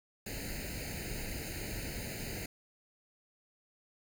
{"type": "noise with comb filter", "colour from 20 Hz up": "pink", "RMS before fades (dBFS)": -40, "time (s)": [0.26, 2.46], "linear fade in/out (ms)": 5, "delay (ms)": 0.44, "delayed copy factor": 0.95, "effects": []}